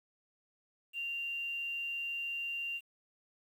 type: tone with quantisation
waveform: sine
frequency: 2777 Hz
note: F7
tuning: 10 cents flat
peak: -35 dBFS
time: 0.93-2.81 s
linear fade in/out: 50 ms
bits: 10
effects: none